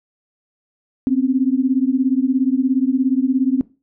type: beating tone pair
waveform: sine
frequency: 254.1 / 271.1 Hz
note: B3 / C#4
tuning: +49 / -38 cents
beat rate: 17 Hz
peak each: -17 dBFS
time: 1.07-3.61 s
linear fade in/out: 0 ms
effects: noise-tail reverb RT60 0.3 s tail -19 dB re dry